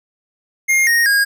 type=tone with pitch steps; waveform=square; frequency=2127 / 1862.4 / 1630.7 Hz; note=C7 / A#6 / G#6; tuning=+28 / -2 / -32 cents; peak=-12 dBFS; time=0.68-1.25 s; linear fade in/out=20 ms; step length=190 ms; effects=none